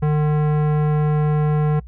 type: tone with tanh clipping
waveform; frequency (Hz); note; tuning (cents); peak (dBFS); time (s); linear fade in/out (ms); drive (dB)
sine; 150.7; D3; +45; -17; 0.02-1.8; 10; 17
effects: noise-tail reverb RT60 0.1 s tail -23 dB re dry + added 60 Hz sine -35 dBFS peak until 1.87 s